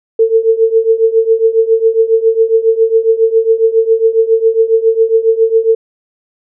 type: tone with tremolo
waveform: sine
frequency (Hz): 450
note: A4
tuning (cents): +39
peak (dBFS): -3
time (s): 0.19-5.75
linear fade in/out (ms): 5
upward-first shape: triangle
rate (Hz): 7.3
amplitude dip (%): 90
effects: none